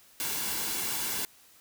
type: noise with comb filter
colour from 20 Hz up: white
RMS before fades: -32 dBFS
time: 0.2-1.25 s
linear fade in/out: 0 ms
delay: 1.6 ms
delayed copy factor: -0.5
effects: white hiss -58 dBFS RMS until 1.6 s